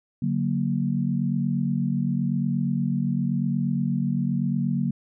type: chord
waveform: sine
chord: D augmented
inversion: none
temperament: equal with one note detuned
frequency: 144.06 / 185 / 233.1 Hz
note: D3 / F#3 / A#3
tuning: -33 / 0 / 0 cents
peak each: -26 dBFS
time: 0.22-4.91 s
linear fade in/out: 5 ms
effects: none